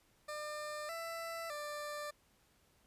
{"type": "tone with pitch steps", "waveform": "20% pulse", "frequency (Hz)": [600, 665, 592], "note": ["D5", "E5", "D5"], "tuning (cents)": [37, 15, 14], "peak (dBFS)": -36, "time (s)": [0.28, 2.11], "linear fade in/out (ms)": 10, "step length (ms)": 610, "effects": ["pink hiss -71 dBFS RMS until 2.86 s", "resampled to 32000 Hz"]}